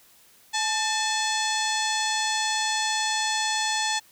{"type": "harmonic tone with a mistuned harmonic", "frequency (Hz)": 862, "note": "A5", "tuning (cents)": -36, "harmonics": [1, 2, 3, 4, 5, 6, 7, 8, 9, 10], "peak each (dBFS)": [-28, -30, -35, -31, -32, -37, -35, -36, -35, -41], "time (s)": [0.53, 4], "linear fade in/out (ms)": 20, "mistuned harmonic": 2, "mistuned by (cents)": 66, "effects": ["white hiss -56 dBFS RMS until 4.11 s"]}